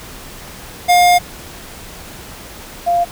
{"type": "tone pair in turn", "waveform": ["square", "sine"], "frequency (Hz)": [710, 695], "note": ["F5", "F5"], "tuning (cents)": [28, -9], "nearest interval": "unison", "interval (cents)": 37, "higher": "first", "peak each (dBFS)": [-8, -11], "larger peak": "first", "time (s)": [[0.88, 1.19], [2.86, 3.05]], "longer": "first", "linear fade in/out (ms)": 20, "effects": ["pink hiss -34 dBFS RMS until 3.11 s"]}